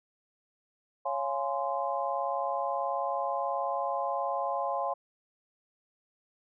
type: chord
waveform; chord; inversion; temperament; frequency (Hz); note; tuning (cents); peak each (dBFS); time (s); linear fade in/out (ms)
sine; Db major seventh; none; just; 554.4 / 693 / 831.5 / 1039.4; Db5 / F5 / Ab5 / C6; 0 / -14 / +2 / -12; -34; 1.05-4.94; 10
effects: none